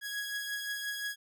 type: beating tone pair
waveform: sawtooth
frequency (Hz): 1661.2 / 1666.9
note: G#6 / G#6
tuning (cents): 0 / +6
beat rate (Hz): 5.7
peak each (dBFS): -32 / -39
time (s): 0.01-1.16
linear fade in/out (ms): 50
effects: none